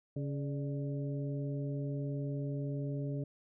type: harmonic tone with a mistuned harmonic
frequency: 140.1 Hz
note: C#3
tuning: 19 cents sharp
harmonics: 1 / 2 / 3 / 4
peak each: -35 / -41 / -45 / -47 dBFS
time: 0.16-3.24 s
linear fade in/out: 5 ms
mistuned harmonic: 4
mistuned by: +81 cents
effects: none